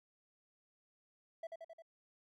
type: tone with echo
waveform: triangle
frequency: 659.3 Hz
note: E5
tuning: in tune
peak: -39 dBFS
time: 1.43-1.47 s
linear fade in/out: 5 ms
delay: 88 ms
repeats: 4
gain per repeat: -3 dB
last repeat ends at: 1.822 s
effects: none